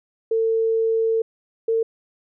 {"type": "tone pair in turn", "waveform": "sine", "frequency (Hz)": [450, 452.4], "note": ["A4", "A4"], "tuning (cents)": [39, 48], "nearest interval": "unison", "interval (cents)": 9, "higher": "second", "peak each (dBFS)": -17, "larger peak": "neither", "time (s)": [[0.31, 1.22], [1.68, 1.83]], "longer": "first", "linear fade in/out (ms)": 5, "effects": []}